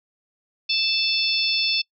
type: harmonic tone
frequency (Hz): 880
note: A5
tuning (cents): 0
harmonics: 3 / 4 / 5 / 6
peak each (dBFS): -25 / -25 / -25 / -25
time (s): 0.69-1.82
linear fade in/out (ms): 10
effects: noise-tail reverb RT60 0.1 s tail -26 dB re dry